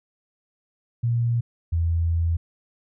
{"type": "tone pair in turn", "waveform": "sine", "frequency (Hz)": [118.1, 83.51], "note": ["A#2", "E2"], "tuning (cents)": [23, 23], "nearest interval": "tritone", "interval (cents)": 600, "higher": "first", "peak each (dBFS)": -19, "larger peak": "neither", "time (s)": [[1.03, 1.41], [1.72, 2.37]], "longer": "second", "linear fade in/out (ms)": 10, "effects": []}